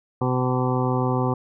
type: harmonic tone with a mistuned harmonic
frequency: 126.9 Hz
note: B2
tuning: 47 cents sharp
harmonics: 1 / 2 / 3 / 4 / 6 / 7 / 8 / 9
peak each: -23 / -26 / -28 / -29 / -31 / -31 / -32 / -33 dBFS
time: 0.21-1.34 s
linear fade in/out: 5 ms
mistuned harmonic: 9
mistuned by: +19 cents
effects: none